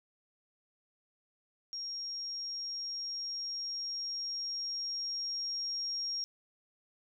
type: tone with level ramp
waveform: sine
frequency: 5580 Hz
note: F8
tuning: 2 cents flat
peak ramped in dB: -37 to -33 dBFS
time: 1.73-6.24 s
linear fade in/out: 0 ms
effects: none